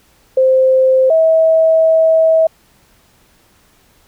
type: tone pair in turn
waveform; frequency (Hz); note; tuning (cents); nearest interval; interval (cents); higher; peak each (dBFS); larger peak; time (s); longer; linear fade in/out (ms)
sine; 522 / 645.3; C5 / E5; -4 / -37; major third; 367; second; -7; neither; 0.37-1.1 / 1.1-2.47; second; 5
effects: pink hiss -52 dBFS RMS until 4.07 s